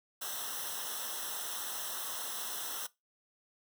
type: noise with comb filter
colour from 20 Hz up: white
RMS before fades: -39 dBFS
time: 0.21-2.87 s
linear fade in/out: 10 ms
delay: 0.43 ms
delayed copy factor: -1
effects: noise-tail reverb RT60 0.2 s tail -20 dB re dry